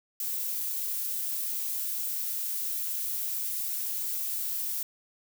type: noise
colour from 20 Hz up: violet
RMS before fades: -32 dBFS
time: 0.2-4.83 s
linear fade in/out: 2 ms
effects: none